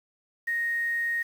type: tone with quantisation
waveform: sine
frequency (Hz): 1864.7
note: A#6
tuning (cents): 0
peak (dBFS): -25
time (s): 0.47-1.23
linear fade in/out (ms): 10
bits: 8
effects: none